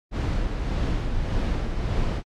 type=noise with tremolo; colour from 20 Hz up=brown; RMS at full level=-23 dBFS; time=0.11-2.23 s; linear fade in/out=50 ms; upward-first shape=sine; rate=1.7 Hz; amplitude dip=40%; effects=low-pass 5000 Hz 12 dB/octave + AAC 64 kbps